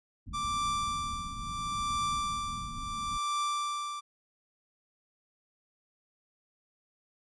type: low-pass noise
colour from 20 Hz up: pink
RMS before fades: -43 dBFS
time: 0.26-3.18 s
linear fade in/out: 10 ms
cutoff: 260 Hz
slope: 48 dB/octave
type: tone with tremolo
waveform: 45% pulse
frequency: 1174.7 Hz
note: D6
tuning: in tune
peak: -28 dBFS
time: 0.33-4.01 s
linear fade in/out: 20 ms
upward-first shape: triangle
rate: 0.73 Hz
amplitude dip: 75%
effects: resampled to 22050 Hz